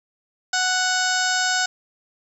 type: harmonic tone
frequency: 740 Hz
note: F#5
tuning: in tune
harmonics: 1 / 2 / 3 / 4 / 5 / 6 / 7 / 8 / 9 / 10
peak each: -26 / -22 / -36 / -32 / -31 / -31 / -28 / -33 / -33 / -29 dBFS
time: 0.53-1.66 s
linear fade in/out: 5 ms
effects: 9-bit

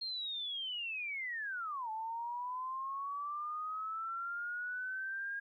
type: linear two-way sweep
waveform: sine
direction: down then up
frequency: 4248 to 867 to 1629 Hz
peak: -37 dBFS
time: 0.01-5.4 s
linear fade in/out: 10 ms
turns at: 1.9 s
effects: 13-bit

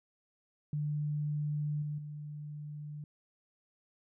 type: tone with level steps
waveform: sine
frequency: 148.7 Hz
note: D3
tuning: 22 cents sharp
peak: -31 / -34 / -40 dBFS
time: 0.73-3.04 s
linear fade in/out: 2 ms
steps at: 1.82 / 1.98 s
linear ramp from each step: 5 ms
effects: none

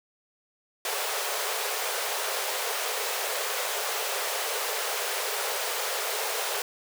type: high-pass noise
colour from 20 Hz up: pink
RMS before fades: -30 dBFS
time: 0.85-6.62 s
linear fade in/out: 2 ms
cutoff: 400 Hz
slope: 96 dB/octave
effects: none

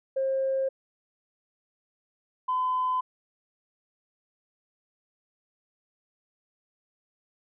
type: tone pair in turn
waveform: sine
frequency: 534 / 1015.7 Hz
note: C5 / B5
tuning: +35 / +48 cents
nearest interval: major seventh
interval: 1113 cents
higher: second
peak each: -23 dBFS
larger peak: neither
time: 0.16-0.69 / 2.48-3.01 s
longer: neither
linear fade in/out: 10 ms
effects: tanh soft clip ceiling -19 dBFS

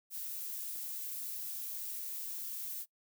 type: noise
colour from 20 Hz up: violet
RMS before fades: -41 dBFS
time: 0.1-2.86 s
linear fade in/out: 50 ms
effects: noise-tail reverb RT60 0.1 s tail -22 dB re dry

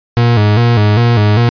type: tone with vibrato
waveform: 40% pulse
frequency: 111.4 Hz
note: A2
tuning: 22 cents sharp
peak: -6 dBFS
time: 0.17-1.49 s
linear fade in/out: 0 ms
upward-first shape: square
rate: 2.5 Hz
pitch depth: 110 cents each way
effects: resampled to 11025 Hz

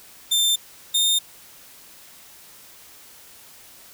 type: tone pair in turn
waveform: sawtooth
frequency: 3581 / 3641 Hz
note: A7 / A#7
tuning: +30 / -41 cents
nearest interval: unison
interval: 29 cents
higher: second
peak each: -14 dBFS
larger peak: neither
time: 0.31-0.56 / 0.94-1.19 s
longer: neither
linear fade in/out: 10 ms
effects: white hiss -47 dBFS RMS until 3.93 s

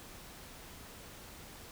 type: silence
effects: pink hiss -51 dBFS RMS until 1.71 s

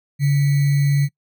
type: tone with sample-and-hold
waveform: sine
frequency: 142 Hz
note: C#3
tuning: 42 cents sharp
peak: -13 dBFS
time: 0.19-1.09 s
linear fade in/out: 50 ms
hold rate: 2100 Hz
effects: noise-tail reverb RT60 0.1 s tail -24 dB re dry

